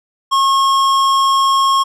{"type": "tone with hard clipping", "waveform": "sine", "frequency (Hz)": 1085, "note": "C#6", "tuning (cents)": -37, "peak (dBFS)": -12, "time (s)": [0.31, 1.84], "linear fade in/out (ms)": 20, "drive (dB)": 13, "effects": []}